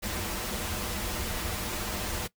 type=noise with comb filter; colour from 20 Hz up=pink; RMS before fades=-33 dBFS; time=0.02-2.28 s; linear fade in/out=20 ms; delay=7.3 ms; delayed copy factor=-0.7; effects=noise-tail reverb RT60 0.1 s tail -19 dB re dry